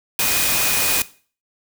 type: tone in noise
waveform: sine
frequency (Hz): 2481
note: D#7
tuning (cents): -6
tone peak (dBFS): -27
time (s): 0.19-1.02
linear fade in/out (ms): 2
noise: white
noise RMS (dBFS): -19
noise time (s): 0.19-1.02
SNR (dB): -11
effects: noise-tail reverb RT60 0.4 s tail -17 dB re dry